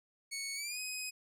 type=tone with pitch glide; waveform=15% pulse; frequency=2217 to 2517 Hz; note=C#7 to D#7; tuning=0 to +19 cents; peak=-31 dBFS; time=0.31-1.11 s; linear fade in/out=20 ms; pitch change=+219 cents; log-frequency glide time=0.55-0.79 s; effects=none